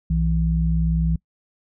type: tone pair together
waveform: sine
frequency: 61.28 / 163.6 Hz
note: B1 / E3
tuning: -13 / -13 cents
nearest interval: octave + perfect fourth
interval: 1700 cents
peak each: -20 dBFS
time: 0.1-1.16 s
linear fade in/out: 5 ms
effects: noise-tail reverb RT60 0.1 s tail -24 dB re dry